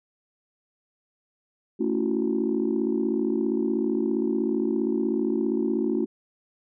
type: chord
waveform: sine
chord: F# minor seventh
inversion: first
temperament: just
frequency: 222 / 277.5 / 333 / 370 Hz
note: A3 / C#4 / E4 / F#4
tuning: +16 / +2 / +18 / 0 cents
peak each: -27 dBFS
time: 1.79-6.06 s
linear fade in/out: 20 ms
effects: tanh soft clip ceiling -14 dBFS